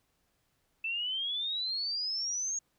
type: exponential sweep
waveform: sine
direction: up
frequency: 2637 to 6645 Hz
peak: -31 dBFS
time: 0.84-2.59 s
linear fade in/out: 5 ms
effects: pink hiss -75 dBFS RMS until 2.78 s